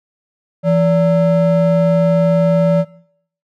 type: ring-modulated tone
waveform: triangle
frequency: 372.4 Hz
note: F#4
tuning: 11 cents sharp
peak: -5 dBFS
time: 0.63-2.85 s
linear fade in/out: 50 ms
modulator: 204 Hz
effects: noise-tail reverb RT60 0.6 s tail -19 dB re dry